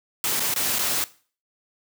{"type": "noise with dropouts", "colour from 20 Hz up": "white", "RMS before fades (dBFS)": -24, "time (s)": [0.24, 1.04], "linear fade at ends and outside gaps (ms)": 1, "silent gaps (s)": [[0.396, 0.403], [0.54, 0.561], [0.786, 0.791]], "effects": ["noise-tail reverb RT60 0.4 s tail -18 dB re dry", "high-pass 100 Hz 12 dB/octave"]}